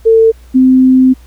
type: tone pair in turn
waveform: sine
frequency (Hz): 449.1 / 258.8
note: A4 / C4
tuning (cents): +35 / -19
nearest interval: minor seventh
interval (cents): 954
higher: first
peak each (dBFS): -3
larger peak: neither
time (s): 0.05-0.32 / 0.54-1.14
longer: second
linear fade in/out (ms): 20
effects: added 60 Hz sine -35 dBFS peak until 1.26 s + pink hiss -47 dBFS RMS until 1.26 s